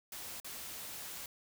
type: noise with dropouts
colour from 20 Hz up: white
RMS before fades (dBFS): -45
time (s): 0.12-1.26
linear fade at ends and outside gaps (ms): 2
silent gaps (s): 0.401-0.445
effects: none